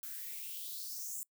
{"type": "noise with high-pass filter sweep", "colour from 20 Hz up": "violet", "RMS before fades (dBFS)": -43, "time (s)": [0.03, 1.23], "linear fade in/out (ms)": 0, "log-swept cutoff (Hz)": [1400, 7900], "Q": 4.5, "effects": ["noise-tail reverb RT60 0.1 s tail -24 dB re dry"]}